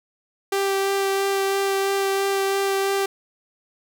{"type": "tone with vibrato", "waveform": "sawtooth", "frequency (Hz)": 392, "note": "G4", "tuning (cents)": 0, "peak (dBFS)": -16, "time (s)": [0.52, 3.06], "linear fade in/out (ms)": 5, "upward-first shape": "sine", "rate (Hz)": 3, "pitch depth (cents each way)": 10, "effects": []}